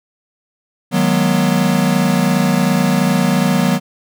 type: chord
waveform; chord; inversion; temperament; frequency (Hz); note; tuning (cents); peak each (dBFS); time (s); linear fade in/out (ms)
square; G# minor seventh; second; equal with one note detuned; 155.56 / 185 / 207.7 / 241.9; D#3 / F#3 / G#3 / B3; 0 / 0 / 0 / -36; -20 / -16 / -22 / -18; 0.91-3.8; 50
effects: none